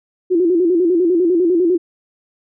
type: tone with vibrato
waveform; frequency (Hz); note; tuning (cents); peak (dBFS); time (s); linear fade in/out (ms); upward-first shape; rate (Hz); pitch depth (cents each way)
sine; 349.2; F4; 0; -11; 0.3-1.78; 20; square; 10; 85
effects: none